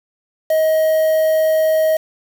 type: tone with quantisation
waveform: triangle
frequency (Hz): 631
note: D#5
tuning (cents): +24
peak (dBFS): -10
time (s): 0.5-1.97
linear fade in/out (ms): 5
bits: 5
effects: none